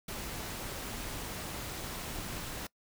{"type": "noise with amplitude modulation", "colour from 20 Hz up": "pink", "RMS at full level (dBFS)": -38, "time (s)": [0.08, 2.67], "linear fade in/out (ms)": 5, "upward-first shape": "sine", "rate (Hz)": 272, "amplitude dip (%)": 45, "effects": ["noise-tail reverb RT60 0.1 s tail -23 dB re dry"]}